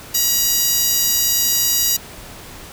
10% pulse tone with high-pass filter, 961 Hz, B5, 48 cents flat, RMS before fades -17 dBFS, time 0.14-1.97 s, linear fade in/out 10 ms, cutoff 7600 Hz, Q 0.79, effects pink hiss -37 dBFS RMS until 2.72 s

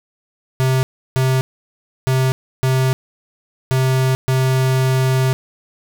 square tone bursts at uneven times, 130.81 Hz, C3, in tune, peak -14 dBFS, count 6, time 0.6-0.83 / 1.16-1.41 / 2.07-2.32 / 2.63-2.93 / 3.71-4.15 / 4.28-5.33 s, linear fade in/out 0 ms, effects none

